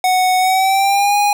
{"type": "tone with pitch glide", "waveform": "square", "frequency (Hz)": [740, 821.1], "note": ["F#5", "G#5"], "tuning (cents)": [0, -20], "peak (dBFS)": -12, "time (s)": [0.04, 1.33], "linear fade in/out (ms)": 2, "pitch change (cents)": 180, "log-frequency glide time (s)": [0.39, 1.16], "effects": []}